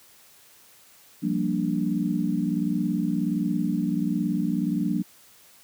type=chord; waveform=sine; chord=G minor seventh; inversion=third; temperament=equal; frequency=174.61 / 196 / 233.1 / 293.7 Hz; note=F3 / G3 / Bb3 / D4; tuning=0 / 0 / 0 / 0 cents; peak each=-28 dBFS; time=1.22-5.03 s; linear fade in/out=20 ms; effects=white hiss -54 dBFS RMS until 5.63 s + high-pass 60 Hz 12 dB/octave